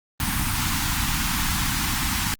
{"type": "band-stop noise", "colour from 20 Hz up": "pink", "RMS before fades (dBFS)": -24, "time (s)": [0.2, 2.34], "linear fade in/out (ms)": 0, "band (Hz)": [290, 820], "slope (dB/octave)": 48, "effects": ["Opus 32 kbps"]}